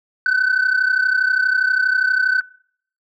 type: tone pair together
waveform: sine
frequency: 1500 / 1532.4 Hz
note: F#6 / G6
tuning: +23 / -40 cents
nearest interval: unison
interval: 37 cents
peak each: -14 / -16 dBFS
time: 0.26-2.41 s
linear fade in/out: 2 ms
effects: noise-tail reverb RT60 0.6 s tail -25 dB re dry + tanh soft clip ceiling -11 dBFS